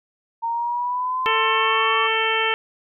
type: linear sweep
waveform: sine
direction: up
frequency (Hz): 917 to 1147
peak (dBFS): -21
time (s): 0.42-2.08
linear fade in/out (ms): 20
type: harmonic tone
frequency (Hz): 444.9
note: A4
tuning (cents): +19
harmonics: 1 / 2 / 3 / 4 / 5 / 6 / 7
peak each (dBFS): -26 / -26 / -26 / -26 / -26 / -26 / -26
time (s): 1.26-2.54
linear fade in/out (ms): 0
effects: none